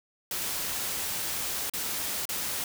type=noise with dropouts; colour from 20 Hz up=white; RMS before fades=-32 dBFS; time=0.31-2.64 s; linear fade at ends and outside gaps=2 ms; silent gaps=1.698-1.736 / 2.254-2.29 s; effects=none